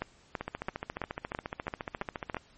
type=two click trains; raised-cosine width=0.5 ms; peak=-17 / -19 dBFS; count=8 / 29; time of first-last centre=0.02-2.346 / 0.41-2.368 s; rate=3.01 / 14.3 Hz; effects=pink hiss -61 dBFS RMS until 2.57 s + MP3 32 kbps